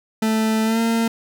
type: tone with pitch glide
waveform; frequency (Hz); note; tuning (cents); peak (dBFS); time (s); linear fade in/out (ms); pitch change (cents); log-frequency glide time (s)
40% pulse; 220 to 228.2; A3 to A#3; 0 to -37; -16; 0.22-1.08; 5; +63; 0.64-0.8
effects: none